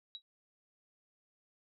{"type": "tone with exponential decay", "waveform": "sine", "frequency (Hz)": 3872, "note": "B7", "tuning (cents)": -35, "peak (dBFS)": -38, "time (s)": [0.15, 0.22], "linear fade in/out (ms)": 0, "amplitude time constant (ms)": 15, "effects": []}